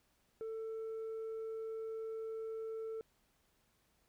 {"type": "tone", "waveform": "sine", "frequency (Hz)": 445, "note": "A4", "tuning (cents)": 20, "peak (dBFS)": -37, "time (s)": [0.41, 3.01], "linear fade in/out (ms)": 0, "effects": ["tanh soft clip ceiling -39 dBFS", "pink hiss -75 dBFS RMS until 4.08 s"]}